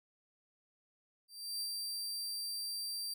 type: tone with ADSR envelope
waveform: sawtooth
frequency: 4699 Hz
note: D8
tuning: in tune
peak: -33 dBFS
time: 1.28-3.14 s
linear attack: 330 ms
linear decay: 67 ms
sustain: -2 dB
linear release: 7 ms
effects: none